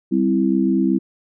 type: chord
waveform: sine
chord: C major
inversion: second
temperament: equal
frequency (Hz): 196 / 261.6 / 329.6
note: G3 / C4 / E4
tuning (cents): 0 / 0 / 0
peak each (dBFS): -19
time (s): 0.11-0.99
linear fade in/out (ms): 20
effects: none